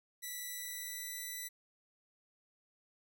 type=tone with pitch glide; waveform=5% pulse; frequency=1967 to 1979.5 Hz; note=B6 to B6; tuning=-7 to +3 cents; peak=-31 dBFS; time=0.22-1.49 s; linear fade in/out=20 ms; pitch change=+10 cents; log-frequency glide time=0.45-1.19 s; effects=none